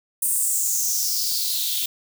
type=noise with high-pass filter sweep; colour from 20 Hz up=blue; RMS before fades=-23 dBFS; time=0.22-1.86 s; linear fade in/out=5 ms; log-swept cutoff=9300 to 3300 Hz; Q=5; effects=none